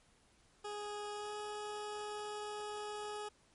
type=tone with pitch glide; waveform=20% pulse; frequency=415.3 to 419.2 Hz; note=G#4 to G#4; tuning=0 to +16 cents; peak=-36 dBFS; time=0.64-3.29 s; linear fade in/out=10 ms; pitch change=+16 cents; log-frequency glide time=1.14-1.33 s; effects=pink hiss -69 dBFS RMS until 3.54 s + MP3 48 kbps